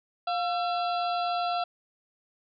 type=harmonic tone with a mistuned harmonic; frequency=674 Hz; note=E5; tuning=38 cents sharp; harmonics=1 / 2 / 4 / 5 / 6 / 7; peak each=-27 / -33 / -41 / -42 / -41 / -46 dBFS; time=0.27-1.64 s; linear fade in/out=5 ms; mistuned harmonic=1; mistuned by=+78 cents; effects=none